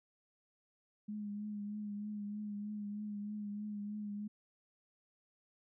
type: tone with vibrato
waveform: sine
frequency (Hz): 207.7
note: G#3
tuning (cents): 0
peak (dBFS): -39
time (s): 1.08-4.28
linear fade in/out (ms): 10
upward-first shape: triangle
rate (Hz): 3.2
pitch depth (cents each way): 36
effects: none